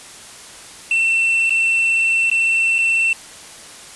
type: tone with dropouts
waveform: triangle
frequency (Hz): 2691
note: E7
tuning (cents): +35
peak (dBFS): -12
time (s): 0.91-3.13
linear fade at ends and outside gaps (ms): 2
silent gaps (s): 1.496-1.505 / 2.3-2.314 / 2.783-2.787
effects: white hiss -38 dBFS RMS until 3.95 s + resampled to 24000 Hz